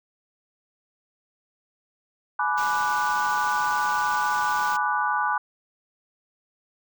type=chord; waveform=sine; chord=G# half-diminished seventh; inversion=none; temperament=equal with one note detuned; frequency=844.2 / 987.8 / 1174.7 / 1480 Hz; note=G#5 / B5 / D6 / F#6; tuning=+28 / 0 / 0 / 0 cents; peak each=-27 dBFS; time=2.39-5.38 s; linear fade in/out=5 ms
type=band-stop noise; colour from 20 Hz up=white; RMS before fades=-37 dBFS; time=2.57-4.77 s; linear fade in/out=10 ms; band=7600 to 16000 Hz; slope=48 dB/octave
effects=none